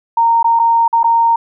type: tone with dropouts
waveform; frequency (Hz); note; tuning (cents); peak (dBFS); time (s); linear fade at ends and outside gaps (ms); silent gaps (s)
sine; 924; A#5; -16; -8; 0.17-1.36; 5; 0.429-0.443 / 0.592-0.596 / 0.88-0.928 / 1.032-1.042
effects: none